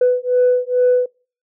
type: beating tone pair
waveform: sine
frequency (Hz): 496.5 / 498.8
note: B4 / B4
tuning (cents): +9 / +17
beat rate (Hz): 2.3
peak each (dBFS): -14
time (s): 0.01-1.06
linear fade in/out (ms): 5
effects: noise-tail reverb RT60 0.4 s tail -26 dB re dry + tanh soft clip ceiling -7 dBFS